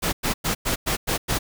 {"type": "noise bursts", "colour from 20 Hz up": "pink", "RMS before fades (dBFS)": -23, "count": 7, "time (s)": [0.02, 1.39], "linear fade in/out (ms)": 20, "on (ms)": 110, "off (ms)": 100, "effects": []}